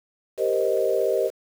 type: chord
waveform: sine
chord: C minor seventh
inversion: second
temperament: equal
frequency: 392 / 466.2 / 523.3 / 622.3 Hz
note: G4 / Bb4 / C5 / Eb5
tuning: 0 / 0 / 0 / 0 cents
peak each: -25 dBFS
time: 0.37-1.31 s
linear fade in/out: 50 ms
effects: 7-bit